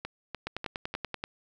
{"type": "two click trains", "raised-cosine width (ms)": 0.3, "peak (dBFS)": [-19, -17], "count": [4, 9], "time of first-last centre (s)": [[0.05, 0.94], [0.47, 1.239]], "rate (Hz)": [3.37, 10.4], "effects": []}